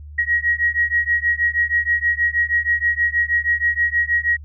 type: beating tone pair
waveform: sine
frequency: 1894 / 1900.3 Hz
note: A#6 / A#6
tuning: +27 / +33 cents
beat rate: 6.3 Hz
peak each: -19 dBFS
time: 0.18-4.37 s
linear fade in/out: 10 ms
effects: added 74 Hz sine -34 dBFS peak until 4.44 s